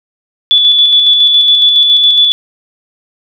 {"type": "tone with tremolo", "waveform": "sine", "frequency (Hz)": 3449, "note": "A7", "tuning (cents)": -35, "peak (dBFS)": -3, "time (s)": [0.51, 2.32], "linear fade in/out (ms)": 0, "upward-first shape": "square", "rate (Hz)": 7.2, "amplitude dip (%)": 30, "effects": []}